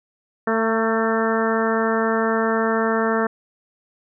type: harmonic tone with a mistuned harmonic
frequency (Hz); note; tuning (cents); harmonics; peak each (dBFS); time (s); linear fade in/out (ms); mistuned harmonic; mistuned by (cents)
223.8; A3; +30; 1 / 2 / 3 / 4 / 5 / 6 / 7 / 8; -23 / -22 / -26 / -29 / -28 / -27 / -30 / -29; 0.47-3.27; 5; 4; +21
effects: none